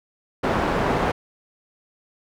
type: low-pass noise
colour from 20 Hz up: white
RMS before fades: -22 dBFS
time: 0.43-1.12 s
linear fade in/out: 10 ms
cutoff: 900 Hz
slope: 12 dB/octave
effects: none